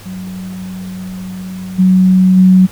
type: tone with level steps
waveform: sine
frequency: 185.9 Hz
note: F#3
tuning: 8 cents sharp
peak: -22 / -5 / -3 dBFS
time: 0.05-2.67 s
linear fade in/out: 20 ms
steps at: 1.78 / 2.36 s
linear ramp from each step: 20 ms
effects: added 101 Hz sine -37 dBFS peak until 2.71 s + pink hiss -37 dBFS RMS until 2.71 s